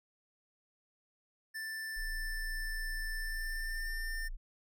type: tone with pitch glide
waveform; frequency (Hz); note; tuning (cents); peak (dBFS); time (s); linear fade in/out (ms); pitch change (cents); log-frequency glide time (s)
square; 1769 to 1799.9; A6 to A6; +9 to +39; -39; 1.54-4.29; 20; +30; 3.13-3.91
type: tone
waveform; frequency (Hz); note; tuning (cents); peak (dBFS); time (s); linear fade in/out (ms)
sine; 28.4; A#0; -44; -37; 1.96-4.37; 20
effects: none